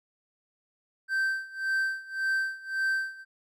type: tone with tremolo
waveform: triangle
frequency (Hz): 1558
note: G6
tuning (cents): -11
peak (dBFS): -22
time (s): 1.08-3.25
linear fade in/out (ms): 50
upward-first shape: sine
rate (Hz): 1.8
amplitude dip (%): 90
effects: none